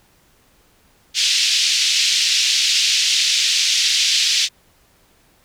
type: band-pass noise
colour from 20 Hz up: white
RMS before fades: -17 dBFS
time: 1.14-4.49 s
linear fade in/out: 50 ms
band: 2600 to 5600 Hz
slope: 24 dB/octave
effects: pink hiss -56 dBFS RMS until 5.44 s